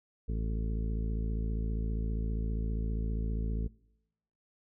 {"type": "harmonic tone", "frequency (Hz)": 55, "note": "A1", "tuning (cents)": 0, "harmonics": [1, 2, 3, 4, 5, 6, 7, 8], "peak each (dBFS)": [-31, -39, -41, -43, -48, -54, -52, -48], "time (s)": [0.28, 3.68], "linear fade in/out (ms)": 10, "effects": ["noise-tail reverb RT60 0.9 s tail -24 dB re dry"]}